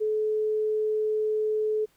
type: tone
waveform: sine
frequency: 430.1 Hz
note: A4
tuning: 39 cents flat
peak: -23 dBFS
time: 0-1.86 s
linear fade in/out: 20 ms
effects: pink hiss -65 dBFS RMS until 1.96 s